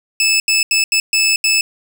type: tone bursts at uneven times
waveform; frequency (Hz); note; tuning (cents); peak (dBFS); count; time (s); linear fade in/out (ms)
20% pulse; 2618; E7; -13; -7; 6; 0.2-0.4 / 0.48-0.63 / 0.71-0.84 / 0.92-1 / 1.13-1.36 / 1.44-1.61; 2
effects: none